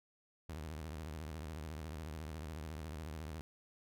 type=tone with vibrato; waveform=sawtooth; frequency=77.78 Hz; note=D#2; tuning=in tune; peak=-39 dBFS; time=0.49-3.41 s; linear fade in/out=0 ms; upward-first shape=sine; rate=14 Hz; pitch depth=160 cents each way; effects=none